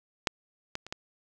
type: clicks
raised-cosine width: 0.2 ms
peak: -7 / -16 / -26 / -17 dBFS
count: 4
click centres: 0.272 / 0.754 / 0.866 / 0.925 s
effects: none